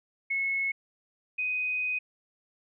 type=tone pair in turn; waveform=sine; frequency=2188 / 2501 Hz; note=C#7 / D#7; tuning=-23 / +8 cents; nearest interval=major second; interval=231 cents; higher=second; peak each=-26 / -27 dBFS; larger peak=first; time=0.3-0.72 / 1.38-1.99 s; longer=second; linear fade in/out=10 ms; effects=none